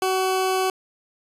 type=tone; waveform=20% pulse; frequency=376.3 Hz; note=F#4; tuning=29 cents sharp; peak=-15 dBFS; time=0.02-0.7 s; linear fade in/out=2 ms; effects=resampled to 32000 Hz